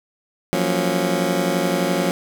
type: chord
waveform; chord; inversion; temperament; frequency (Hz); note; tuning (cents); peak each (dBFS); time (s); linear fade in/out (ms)
20% pulse; Gb major seventh; third; just; 173.43 / 185 / 231.2 / 277.5; F3 / Gb3 / Bb3 / Db4; -12 / 0 / -14 / +2; -18 / -19 / -22 / -20; 0.53-2.11; 0
effects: none